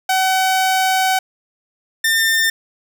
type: tone pair in turn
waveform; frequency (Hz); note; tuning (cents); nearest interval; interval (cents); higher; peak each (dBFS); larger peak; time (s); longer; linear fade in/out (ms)
sawtooth; 756 / 1801.5; F#5 / A6; +37 / +40; octave + minor third; 1503; second; -10; neither; 0.09-1.19 / 2.04-2.5; first; 5
effects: none